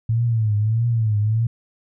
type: tone with vibrato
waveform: sine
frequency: 111.1 Hz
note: A2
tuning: 17 cents sharp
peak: -16 dBFS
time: 0.09-1.47 s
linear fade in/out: 5 ms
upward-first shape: triangle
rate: 1.6 Hz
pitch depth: 130 cents each way
effects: none